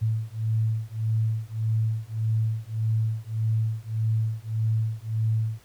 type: beating tone pair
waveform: sine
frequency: 110 / 111.7 Hz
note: A2 / A2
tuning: 0 / +27 cents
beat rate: 1.7 Hz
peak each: -26 dBFS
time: 0.01-5.6 s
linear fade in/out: 20 ms
effects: pink hiss -57 dBFS RMS until 5.64 s